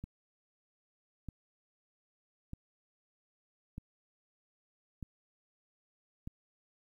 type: click train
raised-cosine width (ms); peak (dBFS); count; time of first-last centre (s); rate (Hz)
5; -29; 6; 0.04-6.274; 0.802
effects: 11-bit